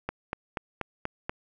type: click train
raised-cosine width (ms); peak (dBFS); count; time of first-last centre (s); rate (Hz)
0.5; -15; 6; 0.09-1.295; 4.15
effects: none